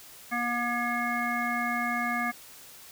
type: harmonic tone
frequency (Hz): 240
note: B3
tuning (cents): -49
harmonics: 1 / 3 / 5 / 7 / 9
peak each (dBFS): -33 / -33 / -33 / -33 / -33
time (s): 0.31-2.32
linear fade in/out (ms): 20
effects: white hiss -49 dBFS RMS until 2.91 s